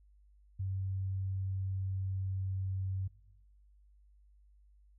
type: tone with pitch glide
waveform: sine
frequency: 95.7 to 95.09 Hz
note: G2 to F#2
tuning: -41 to +48 cents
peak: -33 dBFS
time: 0.59-3.08 s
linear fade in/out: 10 ms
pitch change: -11 cents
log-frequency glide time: 1.3-2.97 s
effects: noise-tail reverb RT60 0.9 s tail -20 dB re dry + added 50 Hz sine -60 dBFS peak until 4.98 s

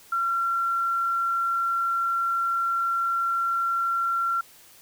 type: tone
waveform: sine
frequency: 1366 Hz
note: F6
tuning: 39 cents flat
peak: -22 dBFS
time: 0.12-4.41 s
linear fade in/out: 5 ms
effects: white hiss -52 dBFS RMS until 4.81 s

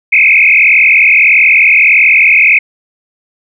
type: tone with frequency modulation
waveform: sine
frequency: 2349 Hz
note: D7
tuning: in tune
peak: -3 dBFS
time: 0.12-2.59 s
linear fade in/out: 10 ms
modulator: 41.6 Hz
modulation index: 5.3
effects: none

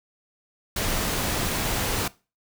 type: noise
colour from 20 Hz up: pink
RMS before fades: -26 dBFS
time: 0.76-2.08 s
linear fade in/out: 5 ms
effects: noise-tail reverb RT60 0.3 s tail -20 dB re dry

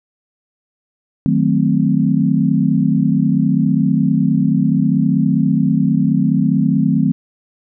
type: chord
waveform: sine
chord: D# diminished seventh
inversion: none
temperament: equal with one note detuned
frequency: 155.56 / 185 / 220 / 260.7 Hz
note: D#3 / F#3 / A3 / C4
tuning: 0 / 0 / 0 / -6 cents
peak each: -17 dBFS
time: 1.26-7.12 s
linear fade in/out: 0 ms
effects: none

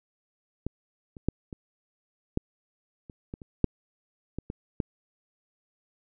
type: clicks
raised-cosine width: 3 ms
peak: -17 / -30 / -11 / -25 / -12 / -30 / -23 / -30 / -7 / -20 / -21 / -14 dBFS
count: 12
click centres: 0.666 / 1.168 / 1.286 / 1.528 / 2.374 / 3.098 / 3.339 / 3.418 / 3.643 / 4.386 / 4.501 / 4.802 s
effects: none

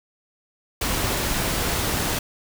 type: noise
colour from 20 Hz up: pink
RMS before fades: -24 dBFS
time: 0.81-2.19 s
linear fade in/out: 5 ms
effects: none

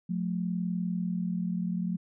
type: tone pair together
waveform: sine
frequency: 178.4 / 218.7 Hz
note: F3 / A3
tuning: +37 / -10 cents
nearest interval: major third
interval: 353 cents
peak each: -29 / -34 dBFS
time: 0.09-1.97 s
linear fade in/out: 10 ms
effects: none

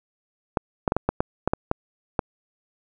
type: clicks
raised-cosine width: 1 ms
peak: -6 dBFS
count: 10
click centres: 0.572 / 0.878 / 0.921 / 0.966 / 1.09 / 1.205 / 1.476 / 1.535 / 1.714 / 2.192 s
effects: none

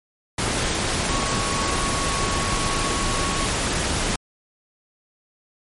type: tone in noise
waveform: sine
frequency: 1108.7 Hz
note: C#6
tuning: in tune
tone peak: -28 dBFS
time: 1.09-3.46 s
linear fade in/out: 5 ms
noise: pink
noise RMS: -23 dBFS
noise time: 0.38-4.16 s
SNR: -8 dB
effects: MP3 48 kbps

